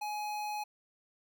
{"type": "tone with notch filter", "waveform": "square", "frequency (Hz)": 840, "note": "G#5", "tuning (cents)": 19, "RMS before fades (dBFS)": -37, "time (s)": [0.01, 0.64], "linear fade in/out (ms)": 10, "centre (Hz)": 8600, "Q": 1.8, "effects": []}